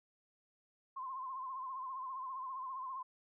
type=tone with vibrato; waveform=sine; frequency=1046.5 Hz; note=C6; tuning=in tune; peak=-40 dBFS; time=0.96-3.03 s; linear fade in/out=10 ms; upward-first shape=sine; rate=15 Hz; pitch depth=65 cents each way; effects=none